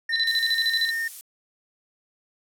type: tone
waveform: triangle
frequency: 1828 Hz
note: A#6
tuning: 34 cents flat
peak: -23 dBFS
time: 0.09-1.08 s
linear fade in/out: 5 ms
type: tone with tremolo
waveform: sine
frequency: 4000 Hz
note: B7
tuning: 21 cents sharp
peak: -20 dBFS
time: 0.12-0.91 s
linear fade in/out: 20 ms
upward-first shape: square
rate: 13 Hz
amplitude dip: 75%
type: noise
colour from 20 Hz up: violet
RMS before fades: -35 dBFS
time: 0.27-1.21 s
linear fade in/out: 0 ms
effects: low-pass 12000 Hz 12 dB/octave